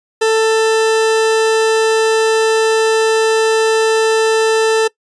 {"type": "tone", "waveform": "40% pulse", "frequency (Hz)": 443.2, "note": "A4", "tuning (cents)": 13, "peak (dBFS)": -9, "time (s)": [0.21, 4.88], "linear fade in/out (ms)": 10, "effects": ["noise-tail reverb RT60 0.1 s tail -22 dB re dry", "resampled to 22050 Hz"]}